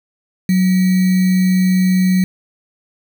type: tone with sample-and-hold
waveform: sine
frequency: 185 Hz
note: F#3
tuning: in tune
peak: -10 dBFS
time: 0.49-2.24 s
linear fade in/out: 2 ms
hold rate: 2100 Hz
effects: none